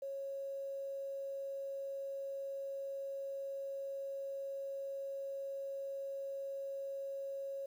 sine tone, 549 Hz, C#5, 17 cents flat, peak -39 dBFS, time 0.02-7.66 s, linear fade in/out 5 ms, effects 11-bit

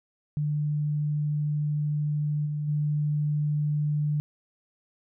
sine tone with level steps, 148.9 Hz, D3, 24 cents sharp, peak -24 / -27 / -23 dBFS, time 0.37-4.2 s, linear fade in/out 0 ms, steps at 2.45 / 2.67 s, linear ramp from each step 20 ms, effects none

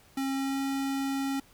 square tone with pitch glide, 270.3 to 272.7 Hz, C#4 to C#4, -44 to -28 cents, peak -29 dBFS, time 0.17-1.4 s, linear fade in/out 5 ms, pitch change +16 cents, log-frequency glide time 0.33-0.6 s, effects pink hiss -59 dBFS RMS until 1.53 s

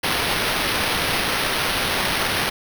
blue noise with sample-and-hold, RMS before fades -22 dBFS, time 0.03-2.5 s, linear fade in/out 10 ms, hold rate 7350 Hz, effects none

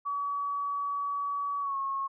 sine tone with pitch glide, 1137 to 1091.3 Hz, C#6 to C#6, +44 to -27 cents, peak -29 dBFS, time 0.05-2.08 s, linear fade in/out 20 ms, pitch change -71 cents, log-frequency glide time 1.6-1.77 s, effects none

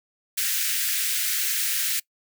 white high-pass noise, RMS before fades -25 dBFS, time 0.37-2 s, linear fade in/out 10 ms, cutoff 1500 Hz, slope 48 dB/octave, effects noise-tail reverb RT60 0.1 s tail -23 dB re dry

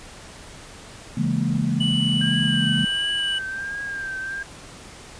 sine chord, A# half-diminished seventh, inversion first, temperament just, 139.85 / 167.82 / 209.8 / 233.1 Hz, C#3 / E3 / G#3 / A#3, +16 / +31 / +18 / 0 cents, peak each -25 dBFS, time 1.17-2.85 s, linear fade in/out 5 ms
triangle tone, 2959 Hz, F#7, 1 cent flat, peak -21 dBFS, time 1.8-3.39 s, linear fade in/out 10 ms
sine tone with vibrato, 1593 Hz, G6, 27 cents sharp, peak -27 dBFS, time 2.21-4.43 s, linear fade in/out 5 ms, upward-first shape triangle, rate 1.4 Hz, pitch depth 56 cents each way
effects pink hiss -42 dBFS RMS until 5.19 s + resampled to 22050 Hz

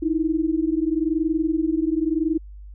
sine tone pair together, 308.7 / 329.6 Hz, D#4 / E4, -14 / 0 cents, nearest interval minor second, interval 114 cents, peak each -22 dBFS, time 0.02-2.38 s, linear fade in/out 10 ms, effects added 50 Hz sine -37 dBFS peak until 2.74 s

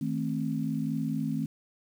sine chord, A diminished, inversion second, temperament just, 158.4 / 220 / 264 Hz, Eb3 / A3 / C4, +31 / 0 / +16 cents, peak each -32 dBFS, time 0.01-1.46 s, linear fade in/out 5 ms, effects 9-bit

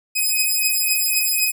5% pulse beating tone pair, 2518 / 2521.9 Hz, D#7 / D#7, +20 / +23 cents, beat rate 3.9 Hz, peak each -11 dBFS, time 0.15-1.52 s, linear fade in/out 20 ms, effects none

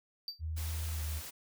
triangle tone with exponential decay, 4649 Hz, D8, 18 cents flat, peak -32 dBFS, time 0.28-0.41 s, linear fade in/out 1 ms, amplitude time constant 28 ms
sine tone with pitch glide, 79.6 to 76.89 Hz, D#2 to D#2, +40 to -20 cents, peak -34 dBFS, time 0.39-1.22 s, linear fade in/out 50 ms, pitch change -60 cents, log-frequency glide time 0.94-1.02 s
white noise, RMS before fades -45 dBFS, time 0.56-1.31 s, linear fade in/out 20 ms
effects none

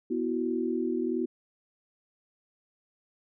sine chord, B suspended fourth, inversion none, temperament just, 246.9 / 329.3 / 370.4 Hz, B3 / E4 / F#4, 0 / -2 / +2 cents, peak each -31 / -31 / -31 dBFS, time 0.1-1.26 s, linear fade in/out 10 ms, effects none

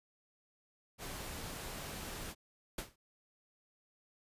pink noise, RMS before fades -44 dBFS, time 0.98-2.35 s, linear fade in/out 50 ms
pink noise with exponential decay, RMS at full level -36 dBFS, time 2.78-2.96 s, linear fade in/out 5 ms, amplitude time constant 37 ms
effects resampled to 32000 Hz

